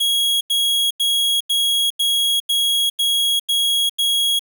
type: tone bursts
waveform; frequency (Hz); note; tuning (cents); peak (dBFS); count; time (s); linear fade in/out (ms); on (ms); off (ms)
45% pulse; 3312; G#7; -5; -15; 9; 0-4.394; 10; 410; 88
effects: 8-bit